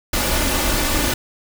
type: noise with comb filter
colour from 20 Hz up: pink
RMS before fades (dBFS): -19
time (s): 0.13-1.14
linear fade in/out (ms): 5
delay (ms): 3.4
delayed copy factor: +0.55
effects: none